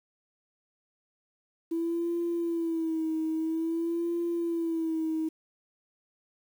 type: tone with vibrato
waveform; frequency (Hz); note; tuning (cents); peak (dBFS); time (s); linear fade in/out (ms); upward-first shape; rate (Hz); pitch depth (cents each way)
sine; 329.6; E4; 0; -26; 1.71-5.29; 10; sine; 0.5; 63
effects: tanh soft clip ceiling -22 dBFS + 9-bit